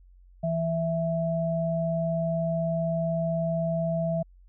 sine tone pair together, 164.82 / 659.3 Hz, E3 / E5, 0 / 0 cents, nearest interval 2 octaves, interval 2400 cents, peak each -27 dBFS, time 0.43-4.23 s, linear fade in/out 10 ms, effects added 45 Hz sine -51 dBFS peak until 4.48 s

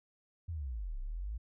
sine linear two-way sweep, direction down then up, 88.4 to 30.04 to 58.8 Hz, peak -36 dBFS, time 0.48-1.38 s, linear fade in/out 10 ms, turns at 0.99 s, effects none

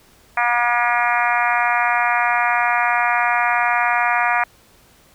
harmonic tone, 239.8 Hz, A#3, 49 cents sharp, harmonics 3 / 4 / 5 / 6 / 7 / 8 / 9 / 10, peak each -21 / -22 / -23 / -24 / -24 / -25 / -26 / -26 dBFS, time 0.37-4.44 s, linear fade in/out 5 ms, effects pink hiss -52 dBFS RMS until 5.14 s

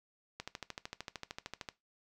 click train, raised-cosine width 0.2 ms, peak -23 dBFS, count 18, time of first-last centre 0.4-1.688 s, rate 13.2 Hz, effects noise-tail reverb RT60 0.2 s tail -18 dB re dry

